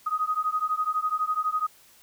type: beating tone pair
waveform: sine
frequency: 1246 / 1258 Hz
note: D#6 / D#6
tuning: +2 / +19 cents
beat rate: 12 Hz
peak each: -27 dBFS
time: 0.06-1.67 s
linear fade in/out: 10 ms
effects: white hiss -56 dBFS RMS until 2.02 s